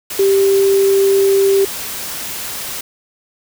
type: tone in noise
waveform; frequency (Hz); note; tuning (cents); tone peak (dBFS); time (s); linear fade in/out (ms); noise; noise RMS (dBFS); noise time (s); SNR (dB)
sine; 392; G4; 0; -9; 0.19-1.65; 5; white; -25; 0.1-2.81; +13
effects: none